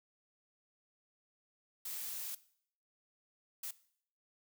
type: noise bursts at uneven times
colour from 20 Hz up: blue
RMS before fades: -42 dBFS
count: 2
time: 1.85-2.35 / 3.63-3.71 s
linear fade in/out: 5 ms
effects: noise-tail reverb RT60 0.6 s tail -18 dB re dry